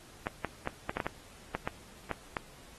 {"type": "clicks", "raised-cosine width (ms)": 0.5, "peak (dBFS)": -17, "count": 11, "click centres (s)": [0.269, 0.447, 0.674, 0.895, 0.97, 1.002, 1.066, 1.55, 1.675, 2.113, 2.368], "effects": ["pink hiss -55 dBFS RMS until 2.78 s", "AAC 32 kbps"]}